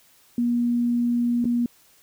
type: tone with dropouts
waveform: sine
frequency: 239.4 Hz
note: A#3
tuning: 46 cents sharp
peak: -19 dBFS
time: 0.38-1.66 s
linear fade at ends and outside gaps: 2 ms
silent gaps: 1.444-1.453 s
effects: white hiss -57 dBFS RMS until 2.02 s